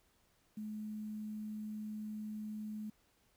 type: tone with quantisation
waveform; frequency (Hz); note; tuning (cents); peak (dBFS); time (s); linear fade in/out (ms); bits
sine; 213.5; G#3; +48; -40; 0.57-2.9; 5; 11
effects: pink hiss -73 dBFS RMS until 3.36 s